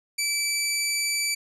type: tone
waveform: 15% pulse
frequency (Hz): 2316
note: D7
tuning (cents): -25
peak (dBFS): -17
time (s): 0.18-1.35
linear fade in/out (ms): 10
effects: resampled to 32000 Hz